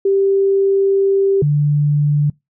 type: tone pair in turn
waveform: sine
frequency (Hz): 392 / 146.83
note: G4 / D3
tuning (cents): 0 / 0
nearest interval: octave + perfect fourth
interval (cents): 1700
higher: first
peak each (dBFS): -11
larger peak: neither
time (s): 0.05-1.42 / 1.42-2.3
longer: first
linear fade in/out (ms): 5
effects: noise-tail reverb RT60 0.2 s tail -25 dB re dry